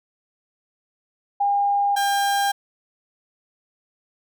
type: tone pair in turn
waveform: sine / 35% pulse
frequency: 807 / 801 Hz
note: G#5 / G5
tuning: -50 / +37 cents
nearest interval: unison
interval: 13 cents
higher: first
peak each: -17 dBFS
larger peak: neither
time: 1.4-1.96 / 1.96-2.52 s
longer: neither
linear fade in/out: 10 ms
effects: none